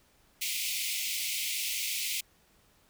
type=high-pass noise; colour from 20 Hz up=pink; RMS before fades=-33 dBFS; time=0.41-2.21 s; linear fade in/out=10 ms; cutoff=2100 Hz; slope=96 dB/octave; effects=pink hiss -65 dBFS RMS until 2.89 s